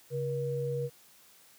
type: tone pair together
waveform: sine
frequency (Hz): 137.91 / 478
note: C#3 / A#4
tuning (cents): -9 / +43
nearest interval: octave + minor seventh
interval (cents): 2152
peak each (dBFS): -33 / -32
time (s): 0.1-0.9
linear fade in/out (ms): 50
effects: white hiss -59 dBFS RMS until 1.58 s + high-pass 80 Hz 12 dB/octave

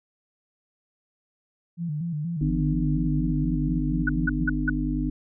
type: tone with vibrato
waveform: sine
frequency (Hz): 159.5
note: D#3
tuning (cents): +43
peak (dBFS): -26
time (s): 1.77-4.48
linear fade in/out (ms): 50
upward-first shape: square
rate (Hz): 4.2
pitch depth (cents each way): 110
type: harmonic tone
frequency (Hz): 50.4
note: G1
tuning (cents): +49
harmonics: 1 / 3 / 5 / 6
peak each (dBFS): -28 / -31 / -28 / -29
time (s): 2.41-5.1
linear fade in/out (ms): 5
type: tone bursts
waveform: sine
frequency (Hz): 1480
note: F#6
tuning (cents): 0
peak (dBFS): -20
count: 4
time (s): 4.07-4.698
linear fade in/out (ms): 5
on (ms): 22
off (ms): 180
effects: none

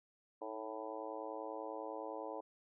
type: harmonic tone with a mistuned harmonic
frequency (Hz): 110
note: A2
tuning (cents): 0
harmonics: 3 / 4 / 5 / 6 / 7 / 8 / 9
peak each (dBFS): -50 / -48 / -47 / -51 / -50 / -51 / -51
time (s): 0.41-2.41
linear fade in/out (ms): 10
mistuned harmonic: 3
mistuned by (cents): -58
effects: none

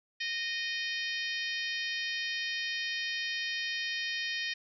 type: harmonic tone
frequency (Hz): 618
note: D#5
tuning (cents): -12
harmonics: 3 / 4 / 5 / 6 / 7 / 8 / 9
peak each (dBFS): -36 / -38 / -40 / -42 / -43 / -44 / -45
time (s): 0.2-4.54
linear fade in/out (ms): 10
effects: none

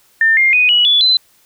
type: tone with pitch steps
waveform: sine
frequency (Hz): 1800 / 2116 / 2487 / 2924 / 3437 / 4041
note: A6 / C7 / D#7 / F#7 / A7 / B7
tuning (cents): +39 / +19 / -1 / -21 / -41 / +39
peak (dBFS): -8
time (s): 0.21-1.17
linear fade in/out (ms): 2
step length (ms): 160
effects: white hiss -53 dBFS RMS until 1.45 s

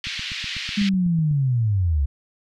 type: band-pass noise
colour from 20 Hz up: pink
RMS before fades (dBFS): -30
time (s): 0.04-0.89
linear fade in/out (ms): 0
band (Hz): 2100 to 4500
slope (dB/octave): 24
type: click train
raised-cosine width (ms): 5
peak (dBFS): -24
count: 11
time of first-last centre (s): 0.07-1.312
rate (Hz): 8.05
type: linear sweep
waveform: sine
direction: down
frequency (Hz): 207.7 to 65.5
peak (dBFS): -17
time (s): 0.77-2.06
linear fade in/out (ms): 10
effects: none

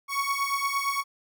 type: beating tone pair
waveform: 30% pulse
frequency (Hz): 1108.7 / 1117.4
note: C#6 / C#6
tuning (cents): 0 / +13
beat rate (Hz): 8.7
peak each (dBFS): -26 / -26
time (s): 0.08-1.04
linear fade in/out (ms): 50
effects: none

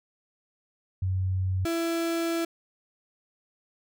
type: tone pair in turn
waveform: sine / 35% pulse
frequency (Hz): 93.6 / 333.6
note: F#2 / E4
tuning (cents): +20 / +21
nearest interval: octave + minor seventh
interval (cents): 2201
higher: second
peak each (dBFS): -24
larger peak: neither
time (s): 1.02-1.65 / 1.65-2.45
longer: second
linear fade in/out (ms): 5
effects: none

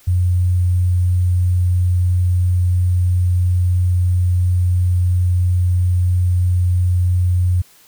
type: tone with sample-and-hold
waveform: sine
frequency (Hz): 89.7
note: F2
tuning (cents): +47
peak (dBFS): -12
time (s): 0.07-7.62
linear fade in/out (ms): 10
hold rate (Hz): 8820
effects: white hiss -49 dBFS RMS until 7.87 s

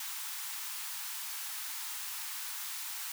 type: high-pass noise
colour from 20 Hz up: white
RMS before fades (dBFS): -40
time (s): 0-3.12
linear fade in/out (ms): 2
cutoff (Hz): 800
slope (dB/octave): 96
effects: none

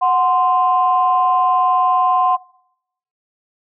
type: tone pair together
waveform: sine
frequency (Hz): 737 / 1042.3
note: F#5 / C6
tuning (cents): -7 / -7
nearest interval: tritone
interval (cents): 600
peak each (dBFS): -14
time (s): 0.01-2.37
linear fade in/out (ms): 20
effects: noise-tail reverb RT60 0.8 s tail -23 dB re dry + tanh soft clip ceiling -4 dBFS

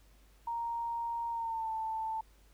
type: tone with pitch glide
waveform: sine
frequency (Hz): 932.3 to 885.1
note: A#5 to A5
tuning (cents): 0 to +10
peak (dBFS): -33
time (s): 0.47-2.21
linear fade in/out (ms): 5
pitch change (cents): -90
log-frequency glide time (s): 1.3-1.71
effects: added 50 Hz sine -60 dBFS peak until 2.53 s + pink hiss -67 dBFS RMS until 2.53 s

